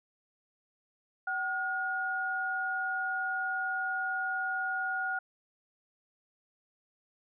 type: tone pair together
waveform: sine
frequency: 760 / 1435.6 Hz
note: F#5 / F6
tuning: +46 / +47 cents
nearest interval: major seventh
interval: 1101 cents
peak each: -36 / -31 dBFS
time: 1.27-5.19 s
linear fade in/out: 5 ms
effects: none